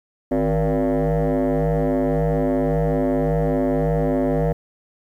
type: tone with frequency modulation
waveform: sine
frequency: 156.6 Hz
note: D#3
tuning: 11 cents sharp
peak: -14 dBFS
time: 0.31-4.53 s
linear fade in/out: 10 ms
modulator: 105 Hz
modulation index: 4.8
effects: tanh soft clip ceiling -16 dBFS + 9-bit